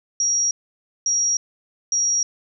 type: tone bursts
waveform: sine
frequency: 5680 Hz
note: F8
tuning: 28 cents sharp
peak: -17 dBFS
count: 3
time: 0.2-2.23 s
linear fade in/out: 2 ms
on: 310 ms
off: 550 ms
effects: none